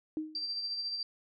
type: tone with exponential decay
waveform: sine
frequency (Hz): 311.1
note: D#4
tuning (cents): 0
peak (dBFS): -29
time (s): 0.17-0.48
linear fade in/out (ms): 1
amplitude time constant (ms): 67
type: tone with tremolo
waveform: sine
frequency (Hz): 4699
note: D8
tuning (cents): 0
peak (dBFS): -32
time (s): 0.35-1.03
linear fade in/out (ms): 2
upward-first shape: sine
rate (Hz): 14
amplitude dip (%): 40
effects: none